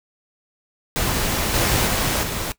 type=noise with level steps; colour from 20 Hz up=pink; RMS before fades=-22 / -19 / -21 / -26 dBFS; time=0.96-2.52 s; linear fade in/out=0 ms; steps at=1.54 / 1.86 / 2.23 s; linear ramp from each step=2 ms; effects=noise-tail reverb RT60 0.1 s tail -18 dB re dry